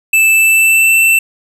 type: tone with pitch glide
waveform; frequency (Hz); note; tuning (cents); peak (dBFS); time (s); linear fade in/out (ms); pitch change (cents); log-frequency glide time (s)
square; 2637 to 2675; E7 to E7; 0 to +25; -7; 0.13-1.19; 5; +25; 0.3-0.99
effects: none